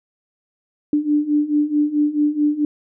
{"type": "beating tone pair", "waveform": "sine", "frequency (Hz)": [293.7, 298.3], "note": ["D4", "D4"], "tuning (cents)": [0, 27], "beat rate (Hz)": 4.6, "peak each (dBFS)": [-20, -17], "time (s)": [0.93, 2.65], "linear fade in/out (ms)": 2, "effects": []}